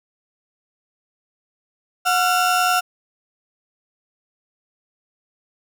35% pulse tone pair together, 727.7 / 1365 Hz, F#5 / F6, -29 / -40 cents, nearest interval major seventh, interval 1089 cents, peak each -17 dBFS, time 2.05-2.81 s, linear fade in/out 20 ms, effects none

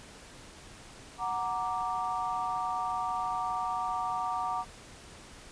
sine chord, Gb augmented, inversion none, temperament equal, 740 / 932.3 / 1174.7 Hz, Gb5 / Bb5 / D6, 0 / 0 / 0 cents, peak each -34 dBFS, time 1.18-4.65 s, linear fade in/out 50 ms, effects pink hiss -50 dBFS RMS until 5.51 s + resampled to 22050 Hz

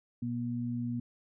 sine tone pair together, 120.83 / 240 Hz, B2 / B3, -37 / -49 cents, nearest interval octave, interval 1188 cents, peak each -36 / -33 dBFS, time 0.22-1 s, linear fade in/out 5 ms, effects none

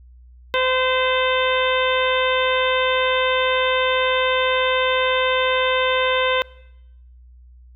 harmonic tone with a mistuned harmonic, 514 Hz, C5, 31 cents flat, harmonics 1 / 2 / 3 / 4 / 5 / 6 / 7, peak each -20 / -23 / -25 / -26 / -27 / -28 / -28 dBFS, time 0.54-6.42 s, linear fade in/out 0 ms, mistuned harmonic 5, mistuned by +27 cents, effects noise-tail reverb RT60 0.9 s tail -23 dB re dry + added 61 Hz sine -43 dBFS peak until 7.75 s

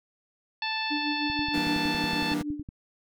harmonic tone, 880 Hz, A5, in tune, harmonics 1 / 2 / 3 / 4 / 5 / 6, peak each -33 / -35 / -33 / -36 / -35 / -47 dBFS, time 0.62-2.34 s, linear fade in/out 2 ms
sine tone with tremolo, 295.5 Hz, D4, 11 cents sharp, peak -27 dBFS, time 0.9-2.63 s, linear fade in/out 20 ms, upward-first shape sine, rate 6.4 Hz, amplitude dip 70%
click train, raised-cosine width 5 ms, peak -27 dBFS, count 16, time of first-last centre 1.3-2.689 s, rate 10.8 Hz
sawtooth chord, E half-diminished seventh, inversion none, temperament just, 164.81 / 197.78 / 237.3 / 296.7 Hz, E3 / G3 / Bb3 / D4, 0 / +16 / +31 / +18 cents, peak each -32 / -33 / -31 / -33 dBFS, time 1.53-2.43 s, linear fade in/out 20 ms
effects none

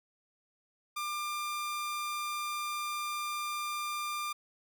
sawtooth tone, 1195 Hz, D6, 30 cents sharp, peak -30 dBFS, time 0.96-4.33 s, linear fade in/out 10 ms, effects none

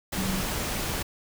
sine tone in noise, 190 Hz, F#3, 46 cents sharp, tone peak -28 dBFS, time 0.17-0.42 s, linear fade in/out 10 ms, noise pink, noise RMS -30 dBFS, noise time 0.12-1.03 s, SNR -1 dB, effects none

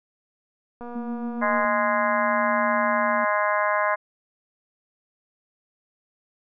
click train, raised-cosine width 1 ms, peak -25 dBFS, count 202, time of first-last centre 0.81-1.647 s, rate 240 Hz
sine tone with tremolo, 233.1 Hz, A#3, in tune, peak -28 dBFS, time 0.95-3.25 s, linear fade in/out 10 ms, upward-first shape sine, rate 0.74 Hz, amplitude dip 25%
harmonic tone, 207.7 Hz, G#3, in tune, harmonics 3 / 4 / 5 / 6 / 7 / 8 / 9 / 10, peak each -25 / -31 / -24 / -32 / -32 / -28 / -36 / -33 dBFS, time 1.41-3.96 s, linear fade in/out 20 ms
effects none

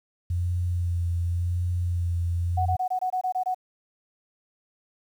sine tone with vibrato, 87.31 Hz, F2, in tune, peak -23 dBFS, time 0.3-2.76 s, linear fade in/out 5 ms, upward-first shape sine, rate 0.9 Hz, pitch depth 25 cents each way
sine tone bursts, 740 Hz, F#5, in tune, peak -23 dBFS, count 9, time 2.57-3.546 s, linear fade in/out 10 ms, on 88 ms, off 23 ms
effects 9-bit

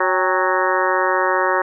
harmonic tone with a mistuned harmonic, 185 Hz, F#3, in tune, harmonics 2 / 3 / 4 / 5 / 6 / 7 / 8 / 9 / 10, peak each -23 / -22 / -27 / -22 / -22 / -26 / -26 / -26 / -25 dBFS, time 0-1.62 s, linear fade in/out 5 ms, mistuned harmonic 4, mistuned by +86 cents, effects none

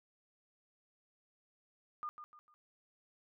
sine tone with echo, 1214 Hz, D#6, 43 cents flat, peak -38 dBFS, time 2.03-2.09 s, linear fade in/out 0 ms, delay 150 ms, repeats 3, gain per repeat -9 dB, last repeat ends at 2.54 s, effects none

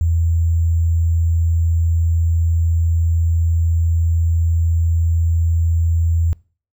sine tone with sample-and-hold, 83 Hz, E2, 12 cents sharp, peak -13 dBFS, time 0.01-6.33 s, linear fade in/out 0 ms, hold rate 7350 Hz, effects noise-tail reverb RT60 0.4 s tail -24 dB re dry

